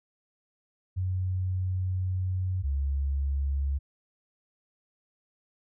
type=tone pair in turn; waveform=sine; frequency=92.5 / 69.42 Hz; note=F#2 / C#2; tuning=0 / +3 cents; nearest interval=perfect fourth; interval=497 cents; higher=first; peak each=-26 / -25 dBFS; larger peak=second; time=0.96-2.63 / 2.63-3.79 s; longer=first; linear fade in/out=20 ms; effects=none